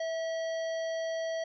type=harmonic tone with a mistuned harmonic; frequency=646 Hz; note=E5; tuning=35 cents flat; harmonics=1 / 3 / 5 / 7 / 9; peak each=-31 / -43 / -48 / -51 / -52 dBFS; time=0-1.44 s; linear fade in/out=5 ms; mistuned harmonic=1; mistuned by=+21 cents; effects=none